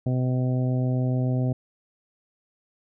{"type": "harmonic tone", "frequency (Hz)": 127.3, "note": "C3", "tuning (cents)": -47, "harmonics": [1, 2, 3, 4, 5, 6], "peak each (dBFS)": [-22, -28, -37, -37, -36, -44], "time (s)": [0.06, 1.53], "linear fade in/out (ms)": 5, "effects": []}